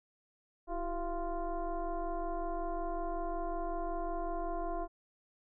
sine tone with frequency modulation, 332.3 Hz, E4, 14 cents sharp, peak -33 dBFS, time 0.67-4.88 s, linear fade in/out 50 ms, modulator 355 Hz, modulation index 1.7, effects none

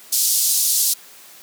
white band-pass noise, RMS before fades -18 dBFS, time 0.12-0.94 s, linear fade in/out 10 ms, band 4400 to 14000 Hz, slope 24 dB/octave, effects white hiss -44 dBFS RMS until 1.42 s + high-pass 200 Hz 12 dB/octave

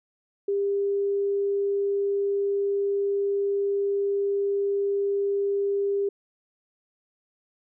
sine tone, 400 Hz, G4, 35 cents sharp, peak -22 dBFS, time 0.48-6.09 s, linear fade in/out 5 ms, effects none

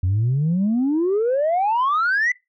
sine exponential sweep, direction up, 87.31 to 2031 Hz, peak -15 dBFS, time 0.03-2.32 s, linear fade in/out 5 ms, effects noise-tail reverb RT60 0.2 s tail -22 dB re dry + tanh soft clip ceiling -14 dBFS

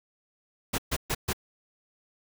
pink noise bursts, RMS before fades -28 dBFS, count 4, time 0.73-1.332 s, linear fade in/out 10 ms, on 53 ms, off 130 ms, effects none

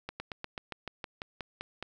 slowing click train, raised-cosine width 0.3 ms, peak -21 dBFS, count 12, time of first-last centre 0.09-1.826 s, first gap 110 ms, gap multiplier 1.07, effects none

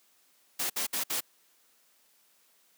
white noise bursts, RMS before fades -31 dBFS, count 4, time 0.59-1.207 s, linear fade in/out 10 ms, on 110 ms, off 59 ms, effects white hiss -66 dBFS RMS until 2.77 s + high-pass 200 Hz 12 dB/octave

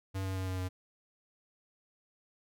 square tone with pitch steps, 96 / 95.01 / 94.02 / 93.05 / 92.09 Hz, G2 / F#2 / F#2 / F#2 / F#2, -36 / +46 / +28 / +10 / -8 cents, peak -34 dBFS, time 0.14-0.69 s, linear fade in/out 20 ms, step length 110 ms, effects none

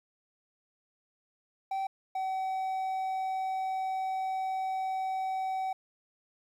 triangle tone pair in turn, 773 / 759.7 Hz, G5 / F#5, -24 / +46 cents, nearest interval unison, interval 30 cents, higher first, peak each -28 dBFS, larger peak neither, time 1.71-1.87 / 2.15-5.73 s, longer second, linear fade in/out 5 ms, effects 11-bit

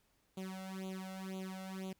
sawtooth tone with flanger, 189.2 Hz, F#3, 39 cents sharp, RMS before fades -44 dBFS, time 0.37-1.93 s, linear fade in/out 5 ms, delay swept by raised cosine 0.28 to 1.48 ms, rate 2 Hz, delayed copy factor +1, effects pink hiss -75 dBFS RMS until 1.99 s

